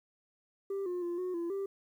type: tone with pitch steps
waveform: sine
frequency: 393.4 / 356.9 / 346.8 / 365.2 / 340.2 / 393 Hz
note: G4 / F4 / F4 / F#4 / F4 / G4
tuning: +6 / +38 / -12 / -23 / -45 / +4 cents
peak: -30 dBFS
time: 0.7-1.66 s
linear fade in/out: 5 ms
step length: 160 ms
effects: tanh soft clip ceiling -32 dBFS + 11-bit